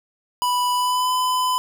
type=tone with pitch glide; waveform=square; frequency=987.8 to 1008.6 Hz; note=B5 to B5; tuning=0 to +36 cents; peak=-19 dBFS; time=0.42-1.58 s; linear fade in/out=0 ms; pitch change=+36 cents; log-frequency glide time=0.73-1.12 s; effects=none